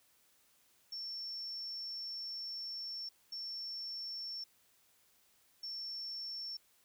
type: tone bursts at uneven times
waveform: sine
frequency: 5430 Hz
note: F8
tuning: 50 cents flat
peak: -40 dBFS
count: 3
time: 0.92-3.09 / 3.32-4.44 / 5.63-6.57 s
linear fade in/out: 5 ms
effects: white hiss -70 dBFS RMS until 6.84 s

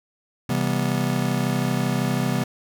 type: chord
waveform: square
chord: C major seventh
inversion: none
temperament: just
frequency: 130.81 / 163.52 / 196.22 / 245.3 Hz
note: C3 / E3 / G3 / B3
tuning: 0 / -14 / +2 / -12 cents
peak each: -26 / -28 / -28 / -27 dBFS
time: 0.49-2.44 s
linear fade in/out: 5 ms
effects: none

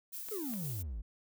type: noise with tremolo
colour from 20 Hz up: violet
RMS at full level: -42 dBFS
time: 0.12-0.83 s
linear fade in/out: 20 ms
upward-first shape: sine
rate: 5.8 Hz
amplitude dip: 25%
type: clicks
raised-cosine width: 0.3 ms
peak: -33 dBFS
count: 2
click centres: 0.287 / 0.537 s
type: exponential sweep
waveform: triangle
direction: down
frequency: 454.1 to 46.35 Hz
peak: -35 dBFS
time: 0.31-1.02 s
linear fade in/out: 10 ms
effects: none

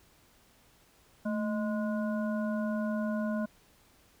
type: harmonic tone with a mistuned harmonic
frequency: 207.7 Hz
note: G#3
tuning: in tune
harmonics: 1 / 3 / 5 / 7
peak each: -30 / -36 / -44 / -43 dBFS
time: 1.25-3.46 s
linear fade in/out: 10 ms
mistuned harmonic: 1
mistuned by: +88 cents
effects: pink hiss -63 dBFS RMS until 4.2 s

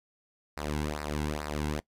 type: tone with flanger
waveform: sawtooth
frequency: 75 Hz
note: D2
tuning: 37 cents sharp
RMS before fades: -33 dBFS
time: 0.57-1.8 s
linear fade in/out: 0 ms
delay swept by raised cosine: 0.3 to 1.7 ms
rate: 2.3 Hz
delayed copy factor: -0.8
effects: noise-tail reverb RT60 0.1 s tail -21 dB re dry + low-pass 12000 Hz 12 dB/octave

